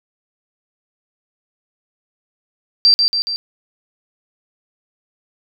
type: tone with echo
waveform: sine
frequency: 4699 Hz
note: D8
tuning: in tune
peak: -7 dBFS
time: 2.85-2.94 s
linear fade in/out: 0 ms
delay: 140 ms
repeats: 3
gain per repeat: -4 dB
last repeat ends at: 3.36 s
effects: none